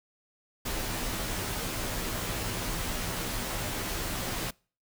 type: noise with comb filter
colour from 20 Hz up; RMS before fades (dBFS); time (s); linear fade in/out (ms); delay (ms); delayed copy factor
pink; -33; 0.65-4.51; 10; 14; -0.65
effects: noise-tail reverb RT60 0.4 s tail -26 dB re dry